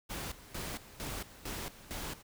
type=noise with tremolo; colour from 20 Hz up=pink; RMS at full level=-40 dBFS; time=0.09-2.23 s; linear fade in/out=20 ms; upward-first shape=square; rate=2.2 Hz; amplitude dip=80%; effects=none